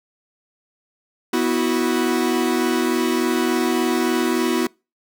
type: chord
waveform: 45% pulse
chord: B suspended fourth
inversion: none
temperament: equal with one note detuned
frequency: 246.9 / 326.6 / 370 Hz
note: B3 / E4 / F#4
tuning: 0 / -16 / 0 cents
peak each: -22 dBFS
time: 1.33-4.67 s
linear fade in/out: 5 ms
effects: noise-tail reverb RT60 0.3 s tail -26 dB re dry